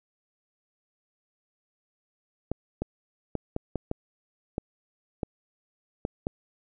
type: clicks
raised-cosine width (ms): 2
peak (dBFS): -15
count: 10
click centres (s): 2.516 / 2.82 / 3.353 / 3.564 / 3.757 / 3.914 / 4.581 / 5.232 / 6.051 / 6.269
effects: none